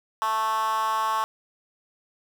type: tone with high-pass filter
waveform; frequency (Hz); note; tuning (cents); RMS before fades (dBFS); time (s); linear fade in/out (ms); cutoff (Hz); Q
10% pulse; 220; A3; 0; -25; 0.22-1.24; 0; 1000; 8.8
effects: 9-bit